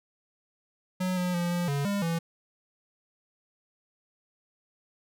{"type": "tone with pitch steps", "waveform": "square", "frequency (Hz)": [183.9, 179.9, 173.8, 175, 141.6, 201.5, 166.9], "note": ["F#3", "F#3", "F3", "F3", "C#3", "G3", "E3"], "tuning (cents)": [-10, -48, -8, 4, 37, 48, 22], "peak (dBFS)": -27, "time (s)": [1, 2.19], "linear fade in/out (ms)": 10, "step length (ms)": 170, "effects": []}